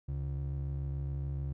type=ring-modulated tone; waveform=triangle; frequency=104.3 Hz; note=G#2; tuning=8 cents sharp; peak=-28 dBFS; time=0.08-1.53 s; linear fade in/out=10 ms; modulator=33.5 Hz; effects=none